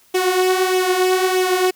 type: tone with flanger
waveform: sawtooth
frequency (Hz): 370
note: F#4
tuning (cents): 0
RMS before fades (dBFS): -17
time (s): 0.14-1.71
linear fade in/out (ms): 10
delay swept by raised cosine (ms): 0.32 to 5.82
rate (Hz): 1.6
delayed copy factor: +0.55
effects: white hiss -54 dBFS RMS until 1.75 s